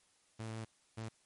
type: tone bursts at uneven times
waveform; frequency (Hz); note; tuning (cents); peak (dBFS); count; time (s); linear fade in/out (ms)
sawtooth; 111.5; A2; +23; -37; 2; 0.39-0.65 / 0.97-1.09; 10
effects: white hiss -71 dBFS RMS until 1.25 s + MP3 48 kbps